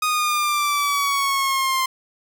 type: exponential sweep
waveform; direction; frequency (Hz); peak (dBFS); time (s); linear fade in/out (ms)
sawtooth; down; 1244.5 to 1046.5; -15; 0.02-1.86; 5
effects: none